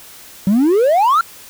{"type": "exponential sweep", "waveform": "triangle", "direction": "up", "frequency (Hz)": [184.5, 1405], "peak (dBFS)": -7, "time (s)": [0.47, 1.21], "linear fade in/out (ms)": 2, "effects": ["tanh soft clip ceiling -4 dBFS", "white hiss -39 dBFS RMS until 1.49 s"]}